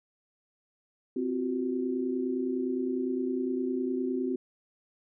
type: tone cluster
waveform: sine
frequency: 258.6 / 346.1 / 375.9 Hz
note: C4 / F4 / F#4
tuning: -20 / -16 / +27 cents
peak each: -30 / -36 / -32 dBFS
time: 1.16-4.36 s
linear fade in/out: 5 ms
effects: none